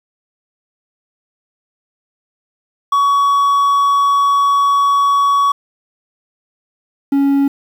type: tone pair in turn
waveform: triangle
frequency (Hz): 1125 / 278.3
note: C#6 / C#4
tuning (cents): +25 / +7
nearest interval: 2 octaves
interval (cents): 2418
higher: first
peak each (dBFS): -8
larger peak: neither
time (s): 2.92-5.52 / 7.12-7.48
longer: first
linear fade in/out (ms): 5
effects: 7-bit